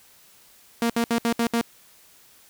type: tone bursts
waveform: sawtooth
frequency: 233.1 Hz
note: A#3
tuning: in tune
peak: -16 dBFS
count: 6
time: 0.82-1.613 s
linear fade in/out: 2 ms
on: 78 ms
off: 65 ms
effects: white hiss -54 dBFS RMS until 2.49 s